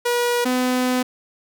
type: tone pair in turn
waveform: sawtooth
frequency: 482.3 / 252.4 Hz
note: B4 / B3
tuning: -41 / +38 cents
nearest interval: major seventh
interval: 1121 cents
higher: first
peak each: -14 dBFS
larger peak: neither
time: 0.05-0.45 / 0.45-1.03 s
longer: second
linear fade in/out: 10 ms
effects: none